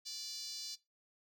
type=tone with high-pass filter; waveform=5% pulse; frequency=586 Hz; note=D5; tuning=4 cents flat; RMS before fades=-45 dBFS; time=0.05-0.76 s; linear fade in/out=20 ms; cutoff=4500 Hz; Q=3.8; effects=noise-tail reverb RT60 0.2 s tail -18 dB re dry